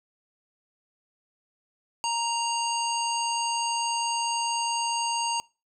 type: harmonic tone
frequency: 932.3 Hz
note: A#5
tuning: in tune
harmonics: 1 / 3 / 5 / 7 / 9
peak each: -27 / -32 / -34 / -35 / -37 dBFS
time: 2.04-5.4 s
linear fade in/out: 0 ms
effects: noise-tail reverb RT60 0.3 s tail -24 dB re dry